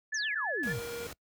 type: tone with vibrato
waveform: sine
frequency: 1713 Hz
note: A6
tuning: 47 cents flat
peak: -31 dBFS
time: 0.12-0.73 s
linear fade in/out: 10 ms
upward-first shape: sine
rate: 8.8 Hz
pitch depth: 39 cents each way
type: exponential sweep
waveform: sine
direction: down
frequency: 6770 to 100.1 Hz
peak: -34 dBFS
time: 0.14-0.79 s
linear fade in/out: 5 ms
type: noise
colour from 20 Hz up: pink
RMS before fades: -44 dBFS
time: 0.63-1.13 s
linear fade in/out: 2 ms
type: tone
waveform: square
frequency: 471.1 Hz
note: A#4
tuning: 18 cents sharp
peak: -38 dBFS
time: 0.67-1.07 s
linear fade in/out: 2 ms
effects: noise-tail reverb RT60 0.1 s tail -24 dB re dry + high-pass 60 Hz 12 dB/octave